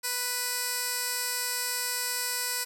15% pulse tone with band-pass filter, 493.9 Hz, B4, in tune, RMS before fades -31 dBFS, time 0.03-2.65 s, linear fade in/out 20 ms, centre 10000 Hz, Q 0.78, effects none

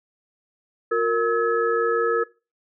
sine tone cluster, 357.8 / 463.4 / 1290 / 1694 Hz, F4 / A#4 / E6 / G#6, +42 / -10 / -38 / +34 cents, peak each -28 / -20 / -25 / -29 dBFS, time 0.91-2.24 s, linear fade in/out 10 ms, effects noise-tail reverb RT60 0.3 s tail -20 dB re dry

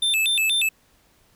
square tone with vibrato, 3056 Hz, G7, 45 cents flat, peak -19 dBFS, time 0.02-0.69 s, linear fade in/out 5 ms, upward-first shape square, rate 4.2 Hz, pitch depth 270 cents each way, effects pink hiss -60 dBFS RMS until 1.35 s

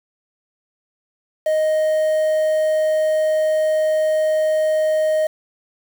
triangle tone with quantisation, 623 Hz, D#5, 2 cents sharp, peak -13 dBFS, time 1.46-5.27 s, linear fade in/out 5 ms, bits 6, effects none

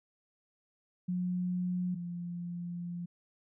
sine tone pair in turn, 180 / 173.97 Hz, F#3 / F3, -47 / -6 cents, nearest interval minor second, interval 59 cents, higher first, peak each -30 / -36 dBFS, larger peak first, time 1.08-1.95 / 1.95-3.06 s, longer second, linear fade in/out 10 ms, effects none

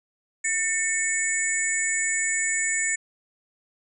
sine tone cluster, 1805 / 2207 / 7060 / 7940 Hz, A6 / C#7 / A8 / B8, +44 / -8 / +5 / +8 cents, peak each -28 dBFS, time 0.44-2.96 s, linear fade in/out 10 ms, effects none

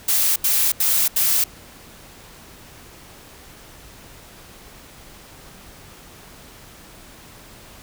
blue noise bursts, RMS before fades -18 dBFS, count 4, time 0.08-1.44 s, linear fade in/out 5 ms, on 280 ms, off 80 ms, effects pink hiss -44 dBFS RMS until 7.82 s

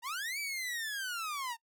sawtooth linear two-way sweep, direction up then down, 896 to 2330 to 896 Hz, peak -32 dBFS, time 0.02-1.57 s, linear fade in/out 50 ms, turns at 0.39 s, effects noise-tail reverb RT60 0.1 s tail -23 dB re dry

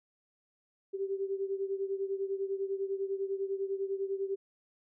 sine beating tone pair, 388.2 / 398.2 Hz, G4 / G4, -17 / +27 cents, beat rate 10 Hz, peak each -33 / -37 dBFS, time 0.93-4.36 s, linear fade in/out 20 ms, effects none

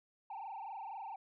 sine tone with frequency modulation, 842 Hz, G#5, 24 cents sharp, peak -40 dBFS, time 0.3-1.16 s, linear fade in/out 5 ms, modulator 24.1 Hz, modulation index 3.2, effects tanh soft clip ceiling -40 dBFS

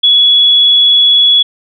sine tone, 3381 Hz, G#7, 30 cents sharp, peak -4 dBFS, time 0.03-1.43 s, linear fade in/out 10 ms, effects none

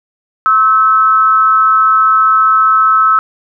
sine tone with amplitude modulation, 1300 Hz, E6, 24 cents flat, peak -3 dBFS, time 0.46-3.19 s, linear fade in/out 0 ms, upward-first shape sine, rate 215 Hz, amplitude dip 60%, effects none

